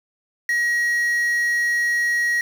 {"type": "tone with quantisation", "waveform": "triangle", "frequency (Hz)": 1900, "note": "A#6", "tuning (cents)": 33, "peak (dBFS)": -16, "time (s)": [0.49, 2.41], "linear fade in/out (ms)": 2, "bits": 6, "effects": []}